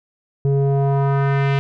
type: tone with low-pass filter sweep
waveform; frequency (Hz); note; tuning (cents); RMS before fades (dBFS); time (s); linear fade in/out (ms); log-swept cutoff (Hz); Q
square; 138.59; C#3; 0; -17; 0.45-1.59; 0; 360 to 2800; 1.7
effects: none